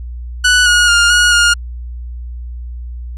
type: tone with pitch steps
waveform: sawtooth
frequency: 1482 / 1445 / 1410 / 1446 / 1421 Hz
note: F#6 / F#6 / F6 / F#6 / F6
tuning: +2 / -41 / +16 / -40 / +30 cents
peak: -4 dBFS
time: 0.44-1.54 s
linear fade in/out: 10 ms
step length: 220 ms
effects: added 60 Hz sine -23 dBFS peak until 3.17 s + resampled to 22050 Hz